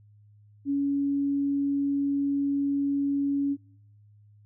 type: tone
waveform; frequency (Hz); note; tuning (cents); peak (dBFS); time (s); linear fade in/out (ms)
sine; 280.9; C#4; +23; -23; 0.65-3.57; 50
effects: noise-tail reverb RT60 0.6 s tail -23 dB re dry + added 104 Hz sine -53 dBFS peak until 4.45 s